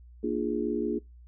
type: chord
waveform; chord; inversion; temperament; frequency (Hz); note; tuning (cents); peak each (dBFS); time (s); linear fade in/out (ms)
sine; Bb dominant seventh; none; equal with one note detuned; 233.1 / 298.8 / 349.2 / 415.3; Bb3 / D4 / F4 / Ab4; 0 / +30 / 0 / 0; -32; 0.23-0.99; 10
effects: noise-tail reverb RT60 0.2 s tail -24 dB re dry + added 60 Hz sine -48 dBFS peak until 1.27 s